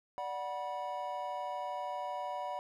triangle chord, B minor, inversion first, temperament equal with one note detuned, 587.3 / 740 / 972.5 Hz, D5 / F#5 / B5, 0 / 0 / -27 cents, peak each -40 / -38 / -38 dBFS, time 0.18-2.59 s, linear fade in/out 0 ms, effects none

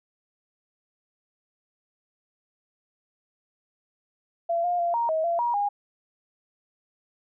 sine tone with pitch steps, 679 / 707 / 689 / 936 / 636 / 682 / 953 / 815 Hz, F5 / F5 / F5 / A#5 / D#5 / F5 / A#5 / G#5, -49 / +21 / -24 / +7 / +38 / -41 / +38 / -33 cents, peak -22 dBFS, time 4.49-5.69 s, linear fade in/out 10 ms, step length 150 ms, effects none

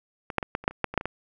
clicks, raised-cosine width 0.5 ms, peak -18 / -7 / -15 / -11 / -26 / -6 / -28 / -8 / -20 / -6 / -20 / -13 dBFS, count 12, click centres 0.302 / 0.383 / 0.428 / 0.551 / 0.64 / 0.679 / 0.71 / 0.843 / 0.94 / 0.977 / 1.011 / 1.056 s, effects none

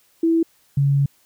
sine tone pair in turn, 329.3 / 140.1 Hz, E4 / C#3, -2 / +19 cents, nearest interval octave + minor third, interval 1479 cents, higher first, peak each -14 dBFS, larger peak neither, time 0.23-0.43 / 0.77-1.06 s, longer second, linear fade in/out 5 ms, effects white hiss -59 dBFS RMS until 1.25 s

